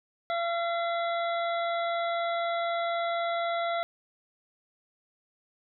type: harmonic tone with a mistuned harmonic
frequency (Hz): 681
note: F5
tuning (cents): -44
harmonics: 1 / 2 / 3 / 5 / 6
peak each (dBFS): -28 / -34 / -38 / -42 / -44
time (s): 0.3-3.83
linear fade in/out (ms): 0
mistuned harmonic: 6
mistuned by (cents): -92
effects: none